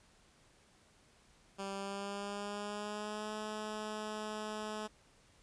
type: tone with pitch glide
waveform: 10% pulse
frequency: 196.2 to 214 Hz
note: G3 to A3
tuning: +2 to -48 cents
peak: -31 dBFS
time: 1.58-4.88 s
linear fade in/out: 20 ms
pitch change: +150 cents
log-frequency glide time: 1.73-3.34 s
effects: pink hiss -66 dBFS RMS until 5.42 s + resampled to 22050 Hz